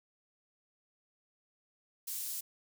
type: high-pass noise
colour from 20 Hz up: pink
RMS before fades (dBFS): -39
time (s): 2.07-2.41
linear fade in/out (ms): 10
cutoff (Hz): 8200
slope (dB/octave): 12
effects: none